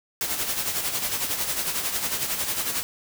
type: noise with tremolo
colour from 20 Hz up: white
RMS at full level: -25 dBFS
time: 0.21-2.83 s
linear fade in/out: 0 ms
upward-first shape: sine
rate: 11 Hz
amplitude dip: 55%
effects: none